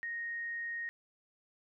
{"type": "tone", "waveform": "sine", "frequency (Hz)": 1864.7, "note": "A#6", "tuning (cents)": 0, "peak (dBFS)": -36, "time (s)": [0.03, 0.89], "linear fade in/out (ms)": 0, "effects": []}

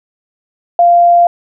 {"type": "tone", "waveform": "sine", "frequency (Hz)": 694, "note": "F5", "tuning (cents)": -11, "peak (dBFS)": -4, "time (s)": [0.79, 1.27], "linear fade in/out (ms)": 2, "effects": []}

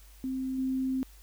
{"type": "tone with level steps", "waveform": "sine", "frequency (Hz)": 261.8, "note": "C4", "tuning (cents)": 1, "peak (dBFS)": [-30, -27], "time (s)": [0.24, 1.03], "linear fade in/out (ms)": 0, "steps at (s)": 0.58, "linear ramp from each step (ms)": 5, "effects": ["added 50 Hz sine -51 dBFS peak until 1.22 s", "white hiss -59 dBFS RMS until 1.22 s"]}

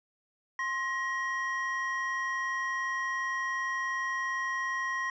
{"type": "tone pair together", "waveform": "triangle", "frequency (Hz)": [1057, 1894.3], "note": ["C6", "A#6"], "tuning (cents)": [17, 27], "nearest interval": "minor seventh", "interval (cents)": 1010, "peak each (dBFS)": [-32, -30], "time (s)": [0.59, 5.1], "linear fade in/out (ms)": 2, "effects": ["resampled to 16000 Hz"]}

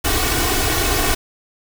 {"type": "noise with comb filter", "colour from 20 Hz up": "pink", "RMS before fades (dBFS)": -18, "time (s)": [0.04, 1.15], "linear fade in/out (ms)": 10, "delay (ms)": 2.7, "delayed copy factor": 0.85, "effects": []}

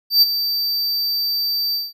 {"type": "tone with ADSR envelope", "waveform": "square", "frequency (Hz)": 4650, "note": "D8", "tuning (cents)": -18, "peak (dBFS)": -8, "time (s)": [0.1, 1.93], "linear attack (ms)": 120, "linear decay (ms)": 25, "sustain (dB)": -11, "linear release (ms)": 190, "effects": []}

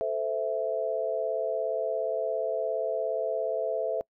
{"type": "chord", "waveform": "sine", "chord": "A minor", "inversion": "none", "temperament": "equal with one note detuned", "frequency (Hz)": [440, 517.2, 659.3], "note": ["A4", "C5", "E5"], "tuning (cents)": [0, -20, 0], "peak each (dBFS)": [-32, -32, -29], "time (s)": [0.01, 4.01], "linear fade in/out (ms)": 0, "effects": ["noise-tail reverb RT60 0.1 s tail -25 dB re dry"]}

